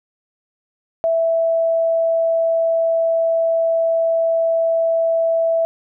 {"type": "tone", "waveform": "sine", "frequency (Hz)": 659.3, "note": "E5", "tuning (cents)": 0, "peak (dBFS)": -14, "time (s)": [1.04, 5.65], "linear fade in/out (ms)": 0, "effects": []}